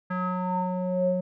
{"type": "tone with low-pass filter sweep", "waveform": "square", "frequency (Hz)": 182.6, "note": "F#3", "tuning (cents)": -23, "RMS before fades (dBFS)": -27, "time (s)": [0.1, 1.21], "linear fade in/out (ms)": 10, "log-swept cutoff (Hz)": [1500, 470], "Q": 7.2, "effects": []}